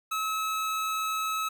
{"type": "tone pair together", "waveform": "square", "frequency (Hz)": [1289, 2594], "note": ["E6", "E7"], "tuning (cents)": [-39, -28], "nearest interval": "octave", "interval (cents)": 1211, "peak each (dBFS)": [-29, -38], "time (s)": [0.11, 1.49], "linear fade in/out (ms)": 10, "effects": ["10-bit"]}